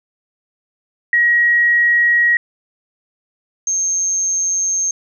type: tone pair in turn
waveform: sine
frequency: 1900 / 6391 Hz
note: A#6 / G8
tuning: +33 / +33 cents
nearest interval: octave + major sixth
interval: 2100 cents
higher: second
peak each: -10 / -15 dBFS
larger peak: first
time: 1.13-2.37 / 3.67-4.91 s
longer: neither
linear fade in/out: 2 ms
effects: none